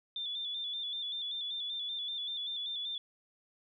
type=tone with vibrato; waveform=sine; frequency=3503 Hz; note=A7; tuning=8 cents flat; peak=-35 dBFS; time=0.16-2.98 s; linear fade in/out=2 ms; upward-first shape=square; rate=5.2 Hz; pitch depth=41 cents each way; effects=none